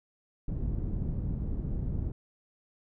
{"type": "low-pass noise", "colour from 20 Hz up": "pink", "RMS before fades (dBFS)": -32, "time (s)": [0.48, 2.12], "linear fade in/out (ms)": 5, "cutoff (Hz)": 180, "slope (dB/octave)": 12, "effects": []}